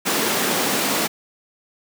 pink high-pass noise, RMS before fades -21 dBFS, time 0.05-1.08 s, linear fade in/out 20 ms, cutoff 190 Hz, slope 24 dB/octave, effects none

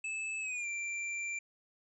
square tone with pitch glide, 2616 to 2358 Hz, E7 to D7, -14 to +6 cents, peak -36 dBFS, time 0.04-1.39 s, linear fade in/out 5 ms, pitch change -180 cents, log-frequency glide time 0.4-0.67 s, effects resampled to 22050 Hz

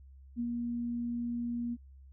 sine tone with ADSR envelope, 237.7 Hz, A#3, 34 cents sharp, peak -30 dBFS, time 0.36-1.77 s, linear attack 38 ms, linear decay 66 ms, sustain -2 dB, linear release 41 ms, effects added 67 Hz sine -51 dBFS peak until 2.12 s

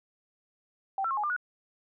sine tone with pitch steps, 777 / 1343 / 1080 / 837 / 1195 / 1460 Hz, G5 / E6 / C#6 / G#5 / D6 / F#6, -16 / +32 / -45 / +13 / +30 / -24 cents, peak -27 dBFS, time 0.98-1.364 s, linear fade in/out 2 ms, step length 64 ms, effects none

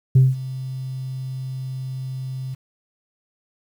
sine tone with ADSR envelope, 130.8 Hz, C3, in tune, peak -6 dBFS, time 0.15-2.55 s, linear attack 9 ms, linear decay 190 ms, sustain -20 dB, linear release 14 ms, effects tanh soft clip ceiling -7 dBFS + 8-bit

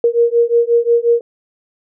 sine beating tone pair, 467.3 / 472.9 Hz, A#4 / A#4, +4 / +25 cents, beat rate 5.6 Hz, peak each -13 dBFS, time 0.04-1.21 s, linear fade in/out 2 ms, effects none

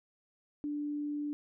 sine tone, 293.7 Hz, D4, in tune, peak -33 dBFS, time 0.64-1.33 s, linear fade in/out 0 ms, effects none

